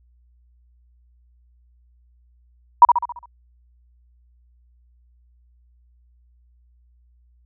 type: tone with echo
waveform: sine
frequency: 961 Hz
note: B5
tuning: 48 cents flat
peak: -3 dBFS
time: 2.82-2.85 s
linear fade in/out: 2 ms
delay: 68 ms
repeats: 6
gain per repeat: -6 dB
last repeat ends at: 3.258 s
effects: added 60 Hz sine -54 dBFS peak until 7.45 s